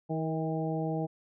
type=harmonic tone with a mistuned harmonic; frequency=160 Hz; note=D#3; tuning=49 cents sharp; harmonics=1 / 2 / 3 / 4 / 5; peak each=-32 / -35 / -37 / -38 / -39 dBFS; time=0.09-1.07 s; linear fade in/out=20 ms; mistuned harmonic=3; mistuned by=-24 cents; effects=none